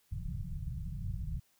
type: low-pass noise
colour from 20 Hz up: pink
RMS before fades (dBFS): -38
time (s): 0.11-1.4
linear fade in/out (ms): 10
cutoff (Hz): 180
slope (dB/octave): 96
effects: white hiss -71 dBFS RMS until 1.59 s